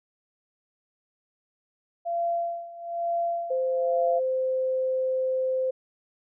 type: tone with tremolo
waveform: sine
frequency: 684 Hz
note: F5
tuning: 36 cents flat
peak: -23 dBFS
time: 2.05-4.2 s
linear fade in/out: 20 ms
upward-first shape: sine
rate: 1.1 Hz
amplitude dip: 85%
type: tone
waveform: sine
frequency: 519 Hz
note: C5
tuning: 14 cents flat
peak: -23 dBFS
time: 3.5-5.71 s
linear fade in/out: 10 ms
effects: none